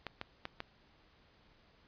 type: clicks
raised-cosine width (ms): 0.3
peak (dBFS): -23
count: 4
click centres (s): 0.067 / 0.214 / 0.454 / 0.604
effects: pink hiss -66 dBFS RMS until 1.87 s + resampled to 11025 Hz